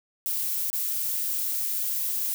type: noise with dropouts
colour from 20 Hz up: violet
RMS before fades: -28 dBFS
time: 0.26-2.34 s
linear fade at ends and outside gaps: 0 ms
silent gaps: 0.701-0.73 s
effects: none